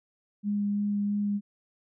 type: tone with vibrato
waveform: sine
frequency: 204.6 Hz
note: G#3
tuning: 26 cents flat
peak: -25 dBFS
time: 0.43-1.41 s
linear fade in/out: 50 ms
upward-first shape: sine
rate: 3 Hz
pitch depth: 9 cents each way
effects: none